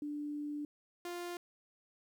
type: tone pair in turn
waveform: sine / sawtooth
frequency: 294.4 / 350.1 Hz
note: D4 / F4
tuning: +4 / +4 cents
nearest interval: minor third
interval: 300 cents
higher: second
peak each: -37 / -36 dBFS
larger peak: second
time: 0.02-0.65 / 1.05-1.37 s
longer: first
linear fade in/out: 2 ms
effects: 12-bit